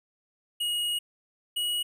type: tone pair in turn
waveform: square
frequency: 2886 / 2909 Hz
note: F#7 / F#7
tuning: -44 / -30 cents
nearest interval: unison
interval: 14 cents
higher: second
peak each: -27 dBFS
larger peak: neither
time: 0.6-0.99 / 1.56-1.83 s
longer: first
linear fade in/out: 10 ms
effects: none